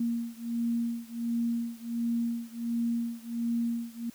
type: beating tone pair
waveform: sine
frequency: 233.1 / 234.5 Hz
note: A#3 / A#3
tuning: 0 / +11 cents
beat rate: 1.4 Hz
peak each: -31 / -32 dBFS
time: 0-4.1 s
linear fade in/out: 5 ms
effects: white hiss -56 dBFS RMS until 4.14 s